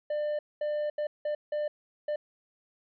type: tone bursts at uneven times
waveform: triangle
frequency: 597 Hz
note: D5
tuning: 28 cents sharp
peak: -26 dBFS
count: 6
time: 0.1-0.39 / 0.61-0.9 / 0.98-1.07 / 1.25-1.35 / 1.52-1.68 / 2.08-2.16 s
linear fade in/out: 5 ms
effects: resampled to 11025 Hz